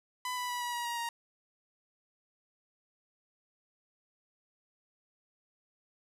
sawtooth tone with pitch steps, 1000 / 989.1 / 978.3 / 967.6 / 957.1 / 946.6 / 936.3 Hz, B5 / B5 / B5 / B5 / A#5 / A#5 / A#5, +21 / +2 / -17 / -36 / +45 / +26 / +7 cents, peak -30 dBFS, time 0.25-1.09 s, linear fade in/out 2 ms, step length 120 ms, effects resampled to 32000 Hz + 12-bit

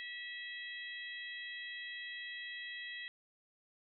harmonic tone with a mistuned harmonic, 648 Hz, E5, 30 cents flat, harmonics 3 / 4 / 5 / 6, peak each -44 / -52 / -49 / -54 dBFS, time 0-3.08 s, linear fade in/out 0 ms, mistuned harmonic 5, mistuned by +17 cents, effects none

